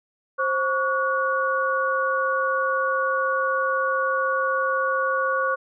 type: tone cluster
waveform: sine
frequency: 528 / 1129 / 1455 Hz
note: C5 / C#6 / F#6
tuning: +16 / +31 / -29 cents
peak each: -25 / -24 / -25 dBFS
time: 0.38-5.56 s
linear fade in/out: 20 ms
effects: none